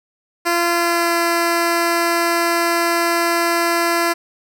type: tone with pitch glide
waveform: 10% pulse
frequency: 343.2 to 340 Hz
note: F4 to F4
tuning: -30 to -46 cents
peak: -7 dBFS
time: 0.45-4.14 s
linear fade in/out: 20 ms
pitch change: -16 cents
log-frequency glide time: 0.7-1.15 s
effects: none